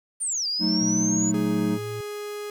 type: linear two-way sweep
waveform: sine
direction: down then up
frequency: 9370 to 4699 to 6990 Hz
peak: -24 dBFS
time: 0.2-1.32 s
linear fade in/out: 20 ms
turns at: 0.47 s
type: chord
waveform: triangle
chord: D# diminished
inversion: first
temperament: equal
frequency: 185 / 220 / 311.1 Hz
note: F#3 / A3 / D#4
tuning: 0 / 0 / 0 cents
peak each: -24 dBFS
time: 0.59-1.79 s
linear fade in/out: 50 ms
type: tone with pitch glide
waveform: triangle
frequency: 120.7 to 111.97 Hz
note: B2 to A2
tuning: -39 to +31 cents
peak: -31 dBFS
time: 0.81-2.01 s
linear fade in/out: 5 ms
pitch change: -130 cents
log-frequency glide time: 1.11-1.76 s
type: tone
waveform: 45% pulse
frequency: 415.3 Hz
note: G#4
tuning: in tune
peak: -31 dBFS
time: 1.34-2.5 s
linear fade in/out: 2 ms
effects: 9-bit